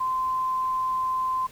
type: tone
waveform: sine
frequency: 1035 Hz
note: C6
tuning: 19 cents flat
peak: -23 dBFS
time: 0-1.47 s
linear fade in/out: 10 ms
effects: pink hiss -50 dBFS RMS until 1.51 s